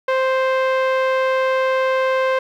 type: tone with low-pass filter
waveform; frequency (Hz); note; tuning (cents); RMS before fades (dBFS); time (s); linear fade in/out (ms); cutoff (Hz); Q
sawtooth; 523.3; C5; 0; -18; 0.08-2.39; 5; 2200; 0.88
effects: 9-bit